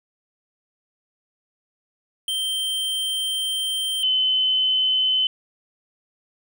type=tone pair in turn; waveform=square / sine; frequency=3136 / 3043 Hz; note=G7 / F#7; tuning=0 / +48 cents; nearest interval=minor second; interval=52 cents; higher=first; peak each=-23 / -17 dBFS; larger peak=second; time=2.28-4.03 / 4.03-5.27 s; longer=first; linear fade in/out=2 ms; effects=none